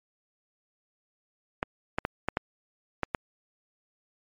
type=clicks; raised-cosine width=0.5 ms; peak=-11 dBFS; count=7; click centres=1.629 / 1.985 / 2.051 / 2.286 / 2.371 / 3.033 / 3.148 s; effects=MP3 48 kbps